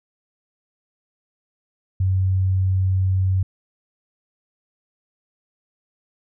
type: tone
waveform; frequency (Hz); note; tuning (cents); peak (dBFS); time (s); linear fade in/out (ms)
sine; 94.2; F#2; +32; -16; 2-3.43; 5
effects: none